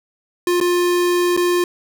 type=tone with dropouts; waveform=square; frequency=353.1 Hz; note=F4; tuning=19 cents sharp; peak=-15 dBFS; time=0.47-1.64 s; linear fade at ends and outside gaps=2 ms; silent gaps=0.602-0.611 / 1.366-1.374 s; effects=none